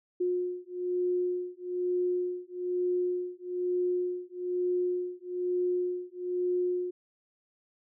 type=beating tone pair; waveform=sine; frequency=358.7 / 359.8 Hz; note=F4 / F#4; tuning=+46 / -48 cents; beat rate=1.1 Hz; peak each=-31 dBFS; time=0.2-6.91 s; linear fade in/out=10 ms; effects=none